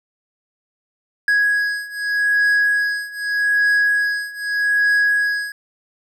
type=beating tone pair; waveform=triangle; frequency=1661.2 / 1662.02 Hz; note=G#6 / G#6; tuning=0 / +1 cents; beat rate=0.82 Hz; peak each=-18 / -16 dBFS; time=1.28-5.52 s; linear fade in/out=2 ms; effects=none